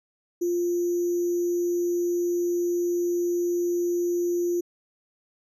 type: tone with sample-and-hold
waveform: sine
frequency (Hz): 349.2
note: F4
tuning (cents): 0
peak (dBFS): -22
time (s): 0.41-4.61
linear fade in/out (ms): 10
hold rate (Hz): 6300
effects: resampled to 32000 Hz